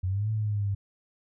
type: exponential two-way sweep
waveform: sine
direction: up then down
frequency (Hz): 89.8 to 110 to 98.5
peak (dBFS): -25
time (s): 0.03-0.75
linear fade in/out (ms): 10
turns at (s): 0.3
effects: none